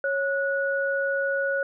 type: tone pair together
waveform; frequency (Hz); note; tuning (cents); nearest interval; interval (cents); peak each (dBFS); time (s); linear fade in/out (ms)
sine; 551 / 1465; C#5 / F#6; -11 / -18; octave + perfect fourth; 1693; -25 / -26; 0.04-1.63; 2
effects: none